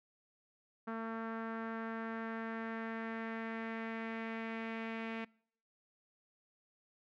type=tone with low-pass filter sweep; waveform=sawtooth; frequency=225.5 Hz; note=A3; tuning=43 cents sharp; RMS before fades=-41 dBFS; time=0.87-5.25 s; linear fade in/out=10 ms; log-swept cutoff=1400 to 2400 Hz; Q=2.6; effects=noise-tail reverb RT60 0.6 s tail -25 dB re dry